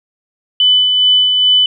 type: tone with tremolo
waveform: sine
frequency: 3000 Hz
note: F#7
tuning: 23 cents sharp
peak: -6 dBFS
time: 0.6-1.66 s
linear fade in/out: 2 ms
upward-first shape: sine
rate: 2.4 Hz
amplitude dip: 35%
effects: none